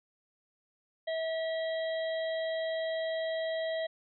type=harmonic tone; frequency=647 Hz; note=E5; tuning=32 cents flat; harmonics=1 / 3 / 5 / 6; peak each=-31 / -41 / -45 / -47 dBFS; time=1.07-3.87 s; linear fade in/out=10 ms; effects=none